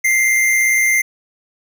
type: tone pair together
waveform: square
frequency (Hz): 1978.4 / 2096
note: B6 / C7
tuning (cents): +3 / +2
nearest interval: minor second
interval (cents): 99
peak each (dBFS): -24 / -13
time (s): 0.04-1.02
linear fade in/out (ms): 10
effects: none